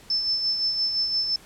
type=tone with tremolo; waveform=sine; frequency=5280 Hz; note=E8; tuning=2 cents sharp; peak=-20 dBFS; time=0.1-1.36 s; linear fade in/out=2 ms; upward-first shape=sine; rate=5.8 Hz; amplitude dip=45%; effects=pink hiss -50 dBFS RMS until 1.45 s + low-pass 12000 Hz 12 dB/octave